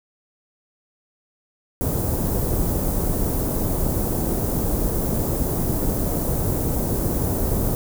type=band-stop noise; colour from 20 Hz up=pink; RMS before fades=-22 dBFS; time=1.81-7.75 s; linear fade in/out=0 ms; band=540 to 14000 Hz; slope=12 dB/octave; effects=none